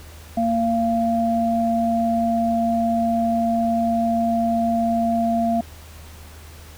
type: tone pair together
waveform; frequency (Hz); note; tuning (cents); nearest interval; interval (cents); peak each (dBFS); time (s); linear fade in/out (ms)
sine; 230.5 / 687; A#3 / F5; -19 / -29; octave + perfect fifth; 1890; -20; 0.37-5.61; 5
effects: added 78 Hz sine -40 dBFS peak until 6.77 s + pink hiss -45 dBFS RMS until 6.77 s